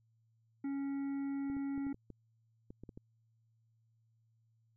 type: harmonic tone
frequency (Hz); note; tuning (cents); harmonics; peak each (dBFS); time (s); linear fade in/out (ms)
277.2; C#4; 0; 1 / 3 / 5 / 7 / 8; -35 / -55 / -59 / -61 / -64; 0.64-1.93; 5
type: clicks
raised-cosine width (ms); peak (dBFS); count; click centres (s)
3; -36; 10; 1.5 / 1.567 / 1.778 / 1.867 / 1.944 / 2.103 / 2.705 / 2.836 / 2.892 / 2.975
effects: added 113 Hz sine -70 dBFS peak until 4.76 s